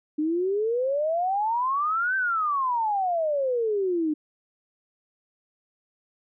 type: exponential two-way sweep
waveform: sine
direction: up then down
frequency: 297 to 1568 to 297 Hz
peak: -22 dBFS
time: 0.18-4.14 s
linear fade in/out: 10 ms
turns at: 2.16 s
effects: none